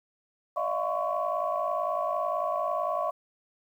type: tone cluster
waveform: sine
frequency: 592 / 643 / 701 / 1032 / 1116 Hz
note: D5 / E5 / F5 / C6 / C#6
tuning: +14 / -43 / +6 / -24 / +11 cents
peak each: -33 / -32 / -32 / -36 / -31 dBFS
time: 0.56-3.11 s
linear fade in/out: 10 ms
effects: tanh soft clip ceiling -16 dBFS + 10-bit